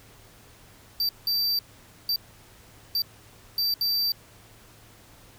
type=tone bursts at uneven times; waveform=square; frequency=4666 Hz; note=D8; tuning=12 cents flat; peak=-23 dBFS; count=6; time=1-1.09 / 1.27-1.59 / 2.09-2.16 / 2.95-3.02 / 3.58-3.74 / 3.81-4.12 s; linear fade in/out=2 ms; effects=added 108 Hz sine -58 dBFS peak until 5.38 s + pink hiss -53 dBFS RMS until 5.38 s